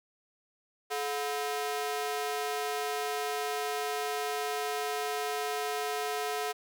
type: ring-modulated tone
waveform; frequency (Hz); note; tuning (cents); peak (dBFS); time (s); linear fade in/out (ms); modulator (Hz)
sawtooth; 575; D5; -37; -24; 0.9-6.53; 20; 146
effects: none